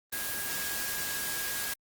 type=tone in noise; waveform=sine; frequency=1640 Hz; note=G#6; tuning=22 cents flat; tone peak=-39 dBFS; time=0.12-1.74 s; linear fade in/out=10 ms; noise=white; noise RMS=-34 dBFS; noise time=0.12-1.74 s; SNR=-8 dB; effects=Opus 24 kbps